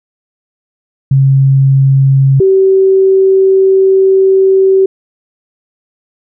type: tone pair in turn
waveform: sine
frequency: 135.6 / 383.5 Hz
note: C#3 / G4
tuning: -38 / -38 cents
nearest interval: octave + tritone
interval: 1800 cents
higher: second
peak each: -4 dBFS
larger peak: neither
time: 1.11-2.4 / 2.4-4.86 s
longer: second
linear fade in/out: 5 ms
effects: none